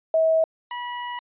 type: tone pair in turn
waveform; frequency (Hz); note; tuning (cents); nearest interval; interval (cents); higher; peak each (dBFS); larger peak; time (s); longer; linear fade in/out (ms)
sine / sawtooth; 644 / 972.7; E5 / B5; -41 / -27; perfect fifth; 714; second; -16 / -25; first; 0.14-0.44 / 0.71-1.19; second; 2
effects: resampled to 8000 Hz